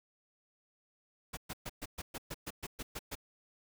pink noise bursts, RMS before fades -41 dBFS, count 12, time 1.33-3.154 s, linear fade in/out 10 ms, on 42 ms, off 120 ms, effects none

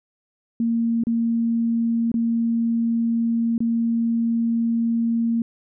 sine tone with dropouts, 230.9 Hz, A#3, 16 cents flat, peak -18 dBFS, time 0.6-5.42 s, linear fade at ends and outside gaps 2 ms, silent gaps 1.037-1.069 / 2.117-2.141 / 3.58-3.604 s, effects none

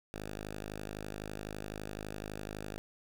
5% pulse tone, 51.91 Hz, G#1, in tune, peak -29 dBFS, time 0.14-2.78 s, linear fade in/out 0 ms, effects none

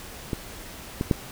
clicks, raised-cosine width 3 ms, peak -13 / -12 / -6 dBFS, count 3, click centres 0.332 / 1.011 / 1.112 s, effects pink hiss -41 dBFS RMS until 1.31 s

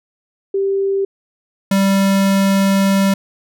sine / square tone pair in turn, 392 / 195.47 Hz, G4 / G3, 0 / -5 cents, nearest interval octave, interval 1205 cents, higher first, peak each -14 / -12 dBFS, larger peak second, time 0.54-1.05 / 1.71-3.14 s, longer second, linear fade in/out 5 ms, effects none

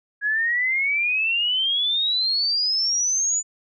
sine exponential sweep, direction up, 1657 to 7040 Hz, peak -19 dBFS, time 0.21-3.43 s, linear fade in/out 50 ms, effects none

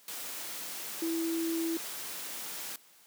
sine tone in noise, 329.6 Hz, E4, in tune, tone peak -29 dBFS, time 1.02-1.77 s, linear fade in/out 2 ms, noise white, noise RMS -40 dBFS, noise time 0.08-2.76 s, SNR +8 dB, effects white hiss -60 dBFS RMS until 3.06 s + high-pass 200 Hz 12 dB/octave

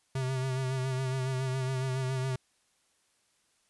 square tone with vibrato, 130.81 Hz, C3, in tune, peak -30 dBFS, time 0.15-2.36 s, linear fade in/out 5 ms, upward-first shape sine, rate 7.2 Hz, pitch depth 38 cents each way, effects white hiss -71 dBFS RMS until 3.69 s + resampled to 24000 Hz

